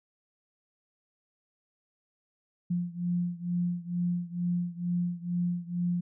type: beating tone pair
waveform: sine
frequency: 174.61 / 176.81 Hz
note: F3 / F3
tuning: 0 / +22 cents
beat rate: 2.2 Hz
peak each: -30 / -32 dBFS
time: 2.7-6.01 s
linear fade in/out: 10 ms
effects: none